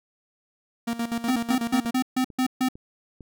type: tone with tremolo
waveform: 45% pulse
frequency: 233.1 Hz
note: A#3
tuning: in tune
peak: -24 dBFS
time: 0.87-1.91 s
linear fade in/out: 10 ms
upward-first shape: square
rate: 8.1 Hz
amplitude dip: 75%
type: tone bursts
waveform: square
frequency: 256.9 Hz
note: C4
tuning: 32 cents flat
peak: -21 dBFS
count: 7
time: 1.28-2.687 s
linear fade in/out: 5 ms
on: 81 ms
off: 140 ms
type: click train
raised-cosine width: 3 ms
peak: -30 dBFS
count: 4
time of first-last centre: 1.85-3.207 s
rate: 2.21 Hz
effects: none